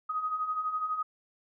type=beating tone pair; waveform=sine; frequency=1244.5 / 1256.5 Hz; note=D#6 / D#6; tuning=0 / +17 cents; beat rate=12 Hz; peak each=-37 / -30 dBFS; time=0.09-1.03 s; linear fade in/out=10 ms; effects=none